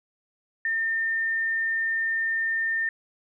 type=tone; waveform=sine; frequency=1810 Hz; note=A6; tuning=48 cents sharp; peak=-23 dBFS; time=0.65-2.89 s; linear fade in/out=2 ms; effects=none